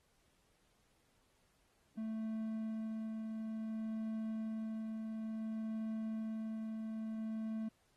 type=tone with tremolo; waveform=triangle; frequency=220.5 Hz; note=A3; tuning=4 cents sharp; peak=-35 dBFS; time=1.97-7.69 s; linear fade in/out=10 ms; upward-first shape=triangle; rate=0.57 Hz; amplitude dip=30%; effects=pink hiss -75 dBFS RMS until 7.96 s + AAC 32 kbps